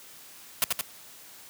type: noise with echo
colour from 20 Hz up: white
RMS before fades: -23 dBFS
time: 0.62-0.64 s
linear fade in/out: 0 ms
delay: 85 ms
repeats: 2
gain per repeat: -3 dB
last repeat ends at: 0.81 s
effects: white hiss -49 dBFS RMS until 1.49 s + high-pass 80 Hz 12 dB/octave